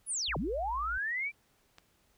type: linear two-way sweep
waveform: sine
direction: down then up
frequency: 10670 to 119.7 to 2375 Hz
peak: -31 dBFS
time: 0.06-1.32 s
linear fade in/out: 50 ms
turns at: 0.37 s
type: tone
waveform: sine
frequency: 56.6 Hz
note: A1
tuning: 50 cents sharp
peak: -40 dBFS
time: 0.28-0.98 s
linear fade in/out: 5 ms
type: click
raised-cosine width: 0.2 ms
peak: -33 dBFS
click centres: 1.784 s
effects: pink hiss -70 dBFS RMS until 2.17 s